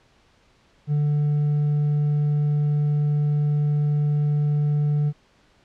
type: tone with hard clipping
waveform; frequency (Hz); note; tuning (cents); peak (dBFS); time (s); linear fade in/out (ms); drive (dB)
sine; 147.5; D3; +8; -19; 0.87-5.13; 50; 2
effects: pink hiss -59 dBFS RMS until 5.64 s + low-pass 5000 Hz 12 dB/octave